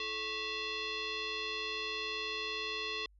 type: tone with frequency modulation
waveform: sine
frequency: 333.3 Hz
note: E4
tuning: 19 cents sharp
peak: -35 dBFS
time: 0-3.06 s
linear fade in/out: 2 ms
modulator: 766 Hz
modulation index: 5.2
effects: added 50 Hz sine -60 dBFS peak until 3.19 s